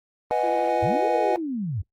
triangle chord, G# minor seventh, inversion first, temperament equal, 493.9 / 622.3 / 740 / 830.6 Hz, B4 / D#5 / F#5 / G#5, 0 / 0 / 0 / 0 cents, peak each -24 dBFS, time 0.31-1.36 s, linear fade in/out 0 ms
sine tone with vibrato, 341.5 Hz, F4, 39 cents flat, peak -29 dBFS, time 0.43-1.38 s, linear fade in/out 10 ms, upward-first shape sine, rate 12 Hz, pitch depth 37 cents each way
sine linear two-way sweep, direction up then down, 81 to 501 to 81 Hz, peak -25 dBFS, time 0.82-1.82 s, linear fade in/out 10 ms, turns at 1.11 s
effects noise-tail reverb RT60 0.1 s tail -17 dB re dry + Opus 24 kbps

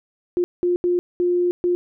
sine tone bursts at uneven times, 353.9 Hz, F4, 23 cents sharp, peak -16 dBFS, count 5, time 0.37-0.44 / 0.63-0.76 / 0.84-0.99 / 1.2-1.51 / 1.64-1.75 s, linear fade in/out 0 ms, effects none

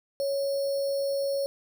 sine tone with sample-and-hold, 554.4 Hz, C#5, in tune, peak -25 dBFS, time 0.2-1.46 s, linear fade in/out 0 ms, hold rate 4900 Hz, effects none

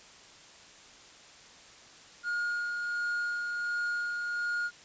triangle tone with tremolo, 1428 Hz, F6, 38 cents sharp, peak -27 dBFS, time 2.23-4.71 s, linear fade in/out 50 ms, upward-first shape sine, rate 1.4 Hz, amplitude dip 30%, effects white hiss -53 dBFS RMS until 4.84 s + resampled to 16000 Hz

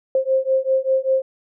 sine beating tone pair, 526 / 531.1 Hz, C5 / C5, +9 / +26 cents, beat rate 5.1 Hz, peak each -19 dBFS, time 0.15-1.22 s, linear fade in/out 2 ms, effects none

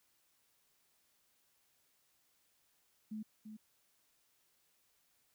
sine tone with echo, 215.5 Hz, A3, 36 cents flat, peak -40 dBFS, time 3.11-3.23 s, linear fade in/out 10 ms, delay 340 ms, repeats 1, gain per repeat -7 dB, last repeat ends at 3.57 s, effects white hiss -75 dBFS RMS until 5.34 s

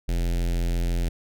square tone with notch filter, 42.99 Hz, F1, 27 cents flat, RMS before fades -24 dBFS, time 0.08-1.09 s, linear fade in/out 10 ms, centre 1100 Hz, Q 0.87, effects none

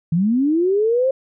sine linear sweep, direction up, 155.56 to 540 Hz, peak -14 dBFS, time 0.12-1.11 s, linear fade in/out 5 ms, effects none

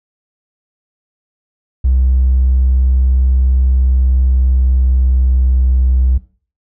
triangle tone with pitch glide, 64.3 to 63.63 Hz, C2 to C2, -30 to -48 cents, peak -5 dBFS, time 1.84-6.18 s, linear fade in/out 10 ms, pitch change -18 cents, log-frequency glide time 3.61-5.64 s, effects noise-tail reverb RT60 0.4 s tail -20 dB re dry + tanh soft clip ceiling -5 dBFS

